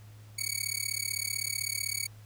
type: tone with amplitude modulation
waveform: 10% pulse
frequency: 2243 Hz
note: C#7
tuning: 20 cents sharp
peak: -18 dBFS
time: 0.38-2.07 s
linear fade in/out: 10 ms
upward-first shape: sine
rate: 35.8 Hz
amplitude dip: 100%
effects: added 106 Hz sine -48 dBFS peak until 2.25 s + pink hiss -60 dBFS RMS until 2.25 s